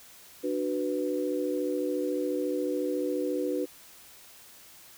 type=chord; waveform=sine; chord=B minor; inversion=first; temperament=just; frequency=296.3 / 370.4 / 493.9 Hz; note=D4 / F#4 / B4; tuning=+15 / +2 / 0 cents; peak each=-31 / -32 / -31 dBFS; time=0.43-3.66 s; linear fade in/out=20 ms; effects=white hiss -52 dBFS RMS until 4.97 s